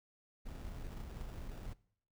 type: noise with sample-and-hold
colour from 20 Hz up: brown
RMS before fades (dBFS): -45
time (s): 0.45-1.74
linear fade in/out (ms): 20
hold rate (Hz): 2100
effects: noise-tail reverb RT60 0.6 s tail -21 dB re dry